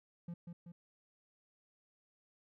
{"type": "tone with echo", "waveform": "triangle", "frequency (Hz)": 171.9, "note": "F3", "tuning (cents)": -27, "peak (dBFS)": -39, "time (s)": [0.28, 0.34], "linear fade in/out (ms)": 5, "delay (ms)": 190, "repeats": 2, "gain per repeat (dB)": -4, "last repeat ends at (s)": 0.72, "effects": []}